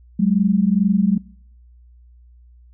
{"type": "tone pair together", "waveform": "sine", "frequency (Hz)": [188.2, 210.5], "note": ["F#3", "G#3"], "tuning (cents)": [30, 24], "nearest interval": "major second", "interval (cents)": 194, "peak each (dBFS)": -16, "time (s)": [0.19, 1.18], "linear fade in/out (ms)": 10, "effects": ["noise-tail reverb RT60 0.7 s tail -25 dB re dry", "added 60 Hz sine -45 dBFS peak until 2.73 s"]}